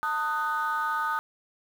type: chord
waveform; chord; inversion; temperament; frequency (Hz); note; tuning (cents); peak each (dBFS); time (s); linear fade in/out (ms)
sine; D# diminished; second; just; 896 / 1244.5 / 1493.4; A5 / D#6 / F#6; +31 / 0 / +16; -30 / -27 / -30; 0.03-1.19; 0
effects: tanh soft clip ceiling -20 dBFS + 8-bit